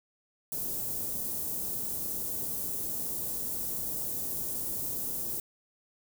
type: band-stop noise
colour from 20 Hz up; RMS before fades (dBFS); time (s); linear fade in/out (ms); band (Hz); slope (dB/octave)
white; -34; 0.52-5.4; 2; 440 to 11000; 12
effects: none